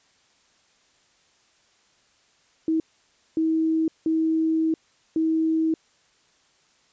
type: tone bursts at uneven times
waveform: sine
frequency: 320.7 Hz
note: E4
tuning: 48 cents flat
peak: -19 dBFS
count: 4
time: 2.68-2.8 / 3.37-3.88 / 4.06-4.74 / 5.16-5.74 s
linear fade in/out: 2 ms
effects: white hiss -62 dBFS RMS until 6.92 s + resampled to 16000 Hz